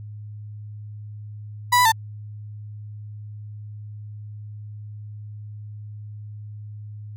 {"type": "tone with pitch steps", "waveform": "35% pulse", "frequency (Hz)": [982, 991, 894], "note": ["B5", "B5", "A5"], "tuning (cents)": [-10, 6, 27], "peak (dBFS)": -12, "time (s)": [1.72, 1.921], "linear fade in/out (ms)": 10, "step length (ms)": 67, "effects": ["added 105 Hz sine -34 dBFS peak until 7.16 s"]}